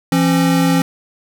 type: tone pair together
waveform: square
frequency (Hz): 170 / 269.6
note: F3 / C#4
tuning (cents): -46 / -48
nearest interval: minor sixth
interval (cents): 798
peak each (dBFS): -15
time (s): 0.12-0.82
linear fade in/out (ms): 2
effects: none